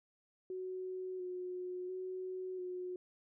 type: tone with vibrato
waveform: sine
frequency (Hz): 367.2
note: F#4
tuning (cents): -13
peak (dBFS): -39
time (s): 0.5-2.96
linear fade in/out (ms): 2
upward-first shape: square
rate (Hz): 0.72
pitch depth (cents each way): 19
effects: none